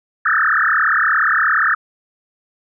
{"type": "tone with frequency modulation", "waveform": "sine", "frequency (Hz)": 1538, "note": "G6", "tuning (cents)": -33, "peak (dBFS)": -12, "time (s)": [0.25, 1.75], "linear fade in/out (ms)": 10, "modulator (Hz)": 37.2, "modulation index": 7.8, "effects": []}